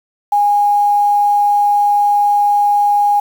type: tone with quantisation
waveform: sine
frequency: 821 Hz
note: G#5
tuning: 20 cents flat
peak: -9 dBFS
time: 0.32-3.2 s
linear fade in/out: 5 ms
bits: 6
effects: none